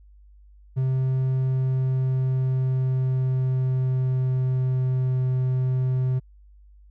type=tone with pitch glide; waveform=triangle; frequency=130.81 to 128.64 Hz; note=C3 to C3; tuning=0 to -29 cents; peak=-18 dBFS; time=0.76-6.2 s; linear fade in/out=20 ms; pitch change=-29 cents; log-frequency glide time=1.38-5.18 s; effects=added 50 Hz sine -48 dBFS peak until 6.9 s